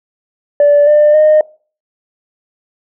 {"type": "tone with pitch steps", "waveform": "sine", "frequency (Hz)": [581, 597.3, 614.1], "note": ["D5", "D5", "D#5"], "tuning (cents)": [-19, 29, -23], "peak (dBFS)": -3, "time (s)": [0.6, 1.41], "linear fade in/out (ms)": 2, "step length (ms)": 270, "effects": ["noise-tail reverb RT60 0.4 s tail -24 dB re dry", "tanh soft clip ceiling -2 dBFS"]}